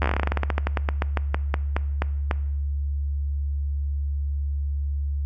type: slowing click train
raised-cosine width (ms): 0.5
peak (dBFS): -8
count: 27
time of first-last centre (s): 0.02-2.312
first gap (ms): 11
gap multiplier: 1.14
effects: noise-tail reverb RT60 0.9 s tail -19 dB re dry + added 71 Hz sine -23 dBFS peak until 5.25 s